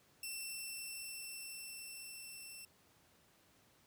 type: tone with level ramp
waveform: 10% pulse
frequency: 2689 Hz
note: E7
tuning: 34 cents sharp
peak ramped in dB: -33 to -41 dBFS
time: 0.23-2.65 s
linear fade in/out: 2 ms
effects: pink hiss -69 dBFS RMS until 3.86 s + high-pass 80 Hz 12 dB/octave